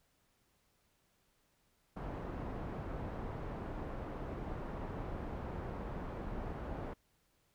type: low-pass noise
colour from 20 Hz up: pink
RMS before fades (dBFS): -42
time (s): 1.96-6.94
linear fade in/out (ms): 10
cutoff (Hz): 1000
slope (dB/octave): 12
effects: pink hiss -75 dBFS RMS until 7.54 s